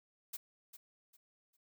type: noise with echo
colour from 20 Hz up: blue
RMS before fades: -42 dBFS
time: 0.33-0.37 s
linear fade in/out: 10 ms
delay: 400 ms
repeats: 3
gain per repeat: -11 dB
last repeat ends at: 1.57 s
effects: none